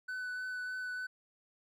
triangle tone with vibrato, 1500 Hz, F#6, 23 cents sharp, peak -35 dBFS, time 0.08-1.07 s, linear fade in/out 10 ms, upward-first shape triangle, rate 3.3 Hz, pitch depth 14 cents each way, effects none

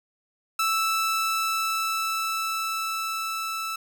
sawtooth tone with level ramp, 1318.5 Hz, E6, in tune, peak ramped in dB -18 to -25 dBFS, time 0.59-3.76 s, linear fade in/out 5 ms, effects none

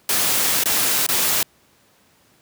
white noise with dropouts, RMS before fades -19 dBFS, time 0.09-1.43 s, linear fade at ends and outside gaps 2 ms, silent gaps 0.637-0.657 / 1.065-1.088 s, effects pink hiss -57 dBFS RMS until 2.41 s + high-pass 100 Hz 12 dB/octave

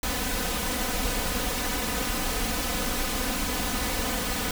pink noise with comb filter, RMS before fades -28 dBFS, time 0.03-4.51 s, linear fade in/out 2 ms, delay 4 ms, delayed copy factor +0.85, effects none

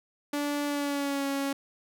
sawtooth tone with pitch glide, 290 to 276.9 Hz, D4 to C#4, -22 to -2 cents, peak -24 dBFS, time 0.33-1.53 s, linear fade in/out 5 ms, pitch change -80 cents, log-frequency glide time 0.66-1.26 s, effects none

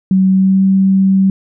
sine tone with pitch glide, 189.3 to 192.28 Hz, F#3 to G3, +40 to -33 cents, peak -7 dBFS, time 0.11-1.3 s, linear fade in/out 2 ms, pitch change +27 cents, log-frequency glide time 0.29-0.63 s, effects none

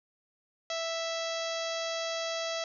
harmonic tone, 659.3 Hz, E5, in tune, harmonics 1 / 2 / 3 / 4 / 5 / 6 / 7 / 8 / 9 / 10, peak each -34 / -41 / -42 / -44 / -41 / -43 / -44 / -44 / -46 / -48 dBFS, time 0.7-2.64 s, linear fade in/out 2 ms, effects none

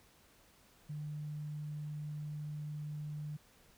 sine tone, 150 Hz, D3, 37 cents sharp, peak -39 dBFS, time 0.89-3.37 s, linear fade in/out 10 ms, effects pink hiss -65 dBFS RMS until 3.77 s

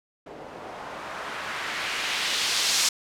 blue noise with low-pass filter sweep, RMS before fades -29 dBFS, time 0.26-2.89 s, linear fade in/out 5 ms, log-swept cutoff 510 to 5700 Hz, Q 1.1, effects none

